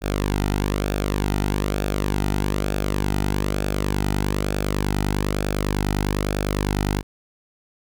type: tone with flanger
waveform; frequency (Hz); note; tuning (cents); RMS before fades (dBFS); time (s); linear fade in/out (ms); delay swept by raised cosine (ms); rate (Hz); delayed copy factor
sawtooth; 49.94; G1; +33; -23; 0.01-7.03; 50; 0.98 to 1.82; 1.1; -0.55
effects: none